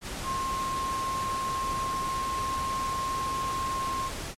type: tone in noise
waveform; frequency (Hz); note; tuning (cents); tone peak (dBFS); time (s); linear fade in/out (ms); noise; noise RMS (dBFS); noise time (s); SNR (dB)
sine; 1065; C6; +30; -28; 0.23-4.11; 50; pink; -36; 0.01-4.35; +5
effects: low-pass 10000 Hz 12 dB/octave + MP3 64 kbps